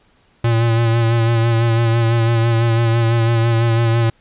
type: tone with vibrato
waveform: square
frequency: 115.5 Hz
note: A#2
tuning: 16 cents flat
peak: -13 dBFS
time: 0.44-4.1 s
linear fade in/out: 5 ms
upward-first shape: sine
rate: 6 Hz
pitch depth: 32 cents each way
effects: pink hiss -56 dBFS RMS until 4.2 s + resampled to 8000 Hz

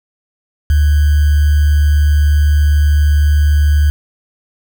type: tone with sample-and-hold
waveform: sine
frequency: 73.9 Hz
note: D2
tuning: 11 cents sharp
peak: -7 dBFS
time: 0.7-3.9 s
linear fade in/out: 0 ms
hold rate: 1575 Hz
effects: none

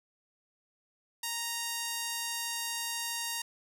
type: tone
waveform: 5% pulse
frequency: 932.3 Hz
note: A#5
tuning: in tune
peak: -21 dBFS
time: 1.23-3.42 s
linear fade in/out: 5 ms
effects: 10-bit

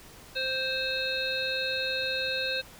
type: harmonic tone with a mistuned harmonic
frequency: 523.3 Hz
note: C5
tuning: in tune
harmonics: 1 / 3 / 5 / 7 / 8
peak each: -34 / -34 / -34 / -34 / -34 dBFS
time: 0.35-2.62 s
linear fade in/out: 20 ms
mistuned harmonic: 7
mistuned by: +44 cents
effects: pink hiss -50 dBFS RMS until 2.79 s

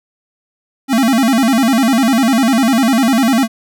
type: tone with vibrato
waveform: square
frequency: 246.9 Hz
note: B3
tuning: in tune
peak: -10 dBFS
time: 0.88-3.48 s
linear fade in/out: 50 ms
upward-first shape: square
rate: 10 Hz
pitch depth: 160 cents each way
effects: none

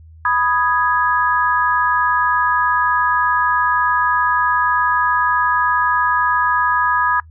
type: chord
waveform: sine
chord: G# minor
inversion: first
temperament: equal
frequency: 987.8 / 1244.5 / 1661.2 Hz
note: B5 / D#6 / G#6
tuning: 0 / 0 / 0 cents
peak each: -18 dBFS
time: 0.25-7.2 s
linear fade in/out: 2 ms
effects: noise-tail reverb RT60 0.1 s tail -22 dB re dry + added 80 Hz sine -39 dBFS peak until 7.3 s

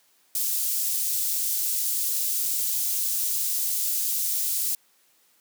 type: high-pass noise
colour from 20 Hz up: white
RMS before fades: -26 dBFS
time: 0.35-4.75 s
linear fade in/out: 2 ms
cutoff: 6300 Hz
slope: 12 dB/octave
effects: white hiss -63 dBFS RMS until 5.4 s + high-pass 200 Hz 12 dB/octave

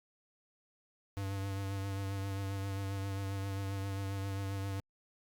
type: tone with vibrato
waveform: square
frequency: 98 Hz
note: G2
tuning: in tune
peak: -36 dBFS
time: 1.17-4.8 s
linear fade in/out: 0 ms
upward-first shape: triangle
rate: 7.5 Hz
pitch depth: 30 cents each way
effects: Opus 48 kbps

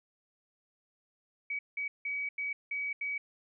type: tone bursts at uneven times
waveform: sine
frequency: 2271 Hz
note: C#7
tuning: 41 cents sharp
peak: -32 dBFS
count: 6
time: 1.5-1.59 / 1.77-1.88 / 2.05-2.29 / 2.38-2.53 / 2.71-2.93 / 3.01-3.18 s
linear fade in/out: 5 ms
effects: none

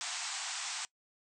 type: band-pass noise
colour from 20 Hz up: white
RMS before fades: -39 dBFS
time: 0.01-0.85 s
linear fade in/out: 0 ms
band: 690 to 8400 Hz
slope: 96 dB/octave
effects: noise-tail reverb RT60 0.1 s tail -22 dB re dry

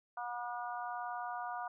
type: harmonic tone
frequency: 241.4 Hz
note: B3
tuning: 39 cents flat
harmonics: 3 / 4 / 5 / 6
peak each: -41 / -43 / -45 / -47 dBFS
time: 0.17-1.68 s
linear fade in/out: 5 ms
effects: none

